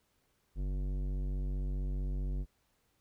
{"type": "tone with tanh clipping", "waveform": "sine", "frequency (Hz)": 47.72, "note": "G1", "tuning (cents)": -46, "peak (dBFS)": -34, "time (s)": [0.55, 2.46], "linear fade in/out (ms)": 50, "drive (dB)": 15, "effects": ["pink hiss -75 dBFS RMS until 3 s"]}